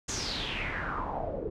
pink noise with low-pass filter sweep, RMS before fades -34 dBFS, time 0.08-1.5 s, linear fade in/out 10 ms, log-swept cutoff 7000 to 410 Hz, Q 5.4, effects none

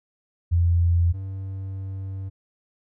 sine / triangle tone pair in turn, 85.7 / 96.21 Hz, F2 / G2, -32 / -32 cents, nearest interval major second, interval 200 cents, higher second, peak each -16 / -27 dBFS, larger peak first, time 0.51-1.13 / 1.13-2.3 s, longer second, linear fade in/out 20 ms, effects none

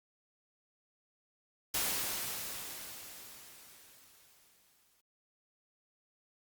white noise with exponential decay, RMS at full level -32 dBFS, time 1.74-5.01 s, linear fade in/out 5 ms, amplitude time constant 710 ms, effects Opus 48 kbps

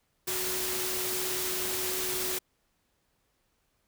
sine tone in noise, 370 Hz, F#4, in tune, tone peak -37 dBFS, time 0.27-2.39 s, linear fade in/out 10 ms, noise white, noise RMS -32 dBFS, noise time 0.27-2.39 s, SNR -8 dB, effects pink hiss -74 dBFS RMS until 3.87 s

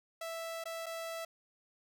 sawtooth tone with dropouts, 659.3 Hz, E5, in tune, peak -35 dBFS, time 0.21-1.25 s, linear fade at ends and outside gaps 5 ms, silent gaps 0.64-0.655 / 0.86-0.864 s, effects none

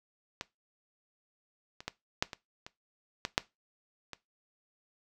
clicks, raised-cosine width 0.2 ms, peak -18 / -27 / -17 / -9 / -22 / -26 / -14 / -6 / -23 dBFS, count 9, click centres 0.411 / 1.805 / 1.88 / 2.225 / 2.332 / 2.665 / 3.251 / 3.379 / 4.133 s, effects noise-tail reverb RT60 0.2 s tail -19 dB re dry

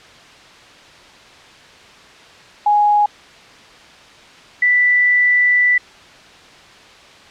sine tone pair in turn, 830.6 / 1975.5 Hz, G#5 / B6, 0 / 0 cents, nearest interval octave + minor third, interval 1500 cents, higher second, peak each -10 dBFS, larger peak neither, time 2.66-3.06 / 4.62-5.78 s, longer second, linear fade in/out 5 ms, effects white hiss -42 dBFS RMS until 7.3 s + low-pass 4000 Hz 12 dB/octave

